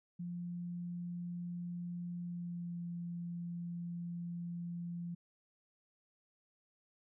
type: tone with pitch glide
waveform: sine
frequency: 174.61 to 172.41 Hz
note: F3 to F3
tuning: 0 to -22 cents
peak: -39 dBFS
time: 0.19-5.15 s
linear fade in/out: 10 ms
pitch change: -22 cents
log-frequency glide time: 2.22-2.82 s
effects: none